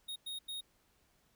square tone bursts at uneven times, 3734 Hz, A#7, 2 cents sharp, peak -40 dBFS, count 3, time 0.08-0.16 / 0.26-0.39 / 0.48-0.61 s, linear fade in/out 10 ms, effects pink hiss -72 dBFS RMS until 1.35 s

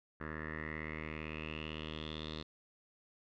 10% pulse tone with low-pass filter sweep, 77.78 Hz, D#2, in tune, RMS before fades -43 dBFS, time 0.2-2.43 s, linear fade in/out 10 ms, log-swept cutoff 1600 to 3900 Hz, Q 7.4, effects none

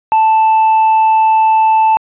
triangle tone with quantisation, 880 Hz, A5, in tune, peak -5 dBFS, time 0.12-1.97 s, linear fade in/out 0 ms, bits 5, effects resampled to 8000 Hz

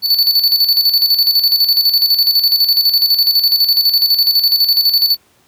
square tone with tremolo, 4480 Hz, C#8, 18 cents sharp, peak -8 dBFS, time 0.02-5.17 s, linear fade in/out 50 ms, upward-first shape square, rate 12 Hz, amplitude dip 60%, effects pink hiss -53 dBFS RMS until 5.47 s + high-pass 80 Hz 12 dB/octave

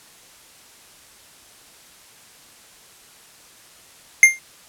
square tone with exponential decay, 2112 Hz, C7, 16 cents sharp, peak -3 dBFS, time 4.23-4.39 s, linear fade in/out 1 ms, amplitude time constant 34 ms, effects white hiss -48 dBFS RMS until 4.68 s + low-pass 11000 Hz 12 dB/octave

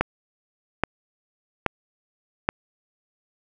click train, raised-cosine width 0.5 ms, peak -4 dBFS, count 4, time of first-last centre 0.01-2.489 s, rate 1.21 Hz, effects none

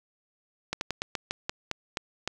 slowing click train, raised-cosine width 0.2 ms, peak -12 dBFS, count 10, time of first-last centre 0.73-2.276 s, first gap 81 ms, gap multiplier 1.18, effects none

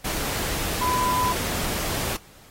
sine tone in noise, 1001 Hz, B5, 23 cents sharp, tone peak -21 dBFS, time 0.81-1.33 s, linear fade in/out 10 ms, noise pink, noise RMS -28 dBFS, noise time 0.04-2.17 s, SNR +4 dB, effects pink hiss -51 dBFS RMS until 2.5 s + AAC 48 kbps

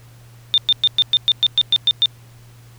sine tone bursts, 3607 Hz, A7, 42 cents sharp, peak -10 dBFS, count 11, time 0.54-2.058 s, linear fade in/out 0 ms, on 38 ms, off 110 ms, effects added 118 Hz sine -42 dBFS peak until 2.78 s + pink hiss -51 dBFS RMS until 2.78 s

